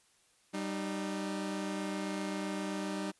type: tone pair together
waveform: sawtooth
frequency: 194.4 / 305.4 Hz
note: G3 / D#4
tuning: -14 / -32 cents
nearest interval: minor sixth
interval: 782 cents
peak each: -33 / -34 dBFS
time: 0.53-3.12 s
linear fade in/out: 20 ms
effects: white hiss -68 dBFS RMS until 3.19 s + resampled to 24000 Hz